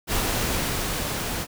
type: noise with level ramp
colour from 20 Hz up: pink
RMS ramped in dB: -24 to -29 dBFS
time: 0.07-1.47 s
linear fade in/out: 50 ms
effects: none